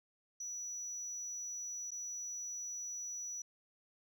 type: tone with dropouts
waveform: sine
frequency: 5890 Hz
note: F#8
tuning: 9 cents flat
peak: -39 dBFS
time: 0.4-3.42 s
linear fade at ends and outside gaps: 5 ms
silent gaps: 1.907-1.916 s
effects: tanh soft clip ceiling -37 dBFS